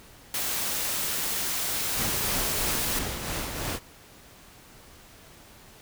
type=noise; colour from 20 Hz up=white; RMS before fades=-29 dBFS; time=0.34-2.99 s; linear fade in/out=2 ms
type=noise with tremolo; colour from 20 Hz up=pink; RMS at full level=-30 dBFS; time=1.94-3.8 s; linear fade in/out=50 ms; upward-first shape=triangle; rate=3 Hz; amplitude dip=45%
effects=pink hiss -51 dBFS RMS until 5.81 s